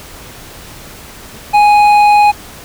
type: tone with hard clipping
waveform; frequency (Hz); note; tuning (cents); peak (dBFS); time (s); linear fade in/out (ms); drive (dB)
triangle; 830.6; G#5; 0; -6; 1.53-2.32; 20; 11
effects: pink hiss -33 dBFS RMS until 2.64 s